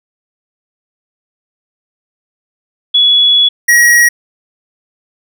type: tone pair in turn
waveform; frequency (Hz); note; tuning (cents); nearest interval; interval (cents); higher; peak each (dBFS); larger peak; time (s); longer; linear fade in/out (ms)
sine / square; 3389 / 1902; G#7 / A#6; +34 / +34; minor seventh; 1000; first; -5; neither; 2.94-3.49 / 3.68-4.09; first; 10
effects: none